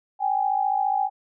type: tone pair together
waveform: sine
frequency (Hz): 776 / 830.6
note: G5 / G#5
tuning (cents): -18 / 0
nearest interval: minor second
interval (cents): 118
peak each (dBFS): -23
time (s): 0.19-1.1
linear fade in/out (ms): 50
effects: none